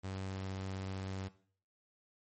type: tone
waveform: sawtooth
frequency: 95.5 Hz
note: G2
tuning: 45 cents flat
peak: -35 dBFS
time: 0.03-1.29 s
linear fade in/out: 20 ms
effects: noise-tail reverb RT60 0.5 s tail -17 dB re dry + MP3 32 kbps